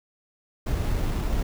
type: noise with sample-and-hold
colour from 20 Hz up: brown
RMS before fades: -25 dBFS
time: 0.66-1.43 s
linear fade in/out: 10 ms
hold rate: 6300 Hz
effects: none